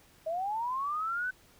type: linear sweep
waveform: sine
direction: up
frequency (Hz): 622.3 to 1529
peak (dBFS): -30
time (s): 0.26-1.31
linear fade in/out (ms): 10
effects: pink hiss -61 dBFS RMS until 1.59 s